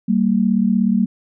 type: tone pair together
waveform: sine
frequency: 193.3 / 229.9 Hz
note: G3 / A#3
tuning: -24 / -24 cents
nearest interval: minor third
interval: 300 cents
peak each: -16 dBFS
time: 0.08-1.06 s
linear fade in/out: 10 ms
effects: none